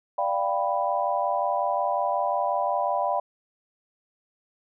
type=chord; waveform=sine; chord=G dominant seventh; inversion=second; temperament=equal; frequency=587.3 / 698.5 / 784 / 987.8 Hz; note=D5 / F5 / G5 / B5; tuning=0 / 0 / 0 / 0 cents; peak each=-28 dBFS; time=0.18-3.2 s; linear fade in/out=5 ms; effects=none